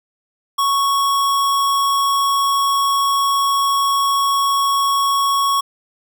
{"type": "tone", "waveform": "square", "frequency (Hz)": 1108.7, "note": "C#6", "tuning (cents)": 0, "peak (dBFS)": -15, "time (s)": [0.58, 5.61], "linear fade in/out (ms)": 10, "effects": []}